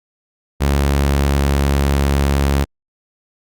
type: tone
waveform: sawtooth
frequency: 69.9 Hz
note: C#2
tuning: 15 cents sharp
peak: -9 dBFS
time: 0.6-2.65 s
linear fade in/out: 20 ms
effects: Opus 48 kbps